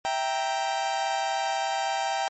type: chord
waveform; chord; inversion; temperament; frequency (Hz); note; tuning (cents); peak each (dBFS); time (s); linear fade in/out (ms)
40% pulse; E diminished; none; equal; 659.3 / 784 / 932.3; E5 / G5 / Bb5; 0 / 0 / 0; -32 / -26 / -32; 0.05-2.28; 0
effects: MP3 32 kbps